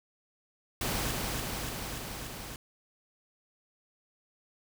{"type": "noise with echo", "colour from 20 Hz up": "pink", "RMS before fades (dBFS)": -32, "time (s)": [0.81, 1.11], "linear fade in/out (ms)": 2, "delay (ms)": 290, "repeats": 5, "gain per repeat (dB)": -2, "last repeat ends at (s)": 2.56, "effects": []}